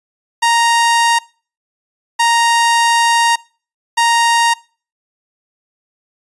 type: tone bursts at uneven times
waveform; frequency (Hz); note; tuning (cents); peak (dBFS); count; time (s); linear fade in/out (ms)
sawtooth; 932.3; A#5; 0; -6; 3; 0.42-1.19 / 2.19-3.36 / 3.97-4.54; 10
effects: noise-tail reverb RT60 0.4 s tail -24 dB re dry + resampled to 24000 Hz